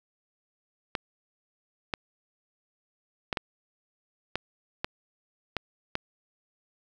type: clicks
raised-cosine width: 0.3 ms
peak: -12 dBFS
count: 8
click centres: 0.952 / 1.938 / 3.328 / 3.372 / 4.356 / 4.845 / 5.567 / 5.954 s
effects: 8-bit